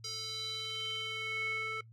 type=tone with band-pass filter sweep; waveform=square; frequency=440.3 Hz; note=A4; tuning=1 cent sharp; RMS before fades=-38 dBFS; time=0.04-1.81 s; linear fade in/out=5 ms; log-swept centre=5100 to 1800 Hz; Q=4.9; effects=noise-tail reverb RT60 0.1 s tail -21 dB re dry + added 113 Hz sine -53 dBFS peak until 1.92 s